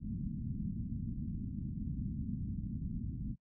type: low-pass noise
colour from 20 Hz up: white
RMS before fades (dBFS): -39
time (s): 0-3.36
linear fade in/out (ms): 50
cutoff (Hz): 240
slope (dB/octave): 48
effects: noise-tail reverb RT60 0.1 s tail -26 dB re dry